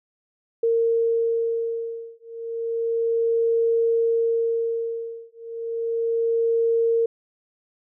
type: beating tone pair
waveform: sine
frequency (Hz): 459.6 / 459.92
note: A#4 / A#4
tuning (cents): -25 / -23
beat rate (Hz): 0.32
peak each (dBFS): -23 / -23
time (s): 0.63-7.06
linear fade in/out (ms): 5
effects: none